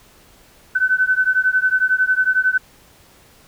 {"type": "beating tone pair", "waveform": "sine", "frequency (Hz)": [1509, 1520], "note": ["F#6", "F#6"], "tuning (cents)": [34, 46], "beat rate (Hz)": 11, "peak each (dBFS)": -17, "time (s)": [0.75, 2.58], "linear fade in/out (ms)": 10, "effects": ["pink hiss -50 dBFS RMS until 3.47 s"]}